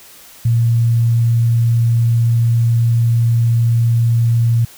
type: tone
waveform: sine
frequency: 116.54 Hz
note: A#2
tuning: in tune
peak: -10 dBFS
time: 0.45-4.65 s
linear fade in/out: 5 ms
effects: white hiss -41 dBFS RMS until 4.77 s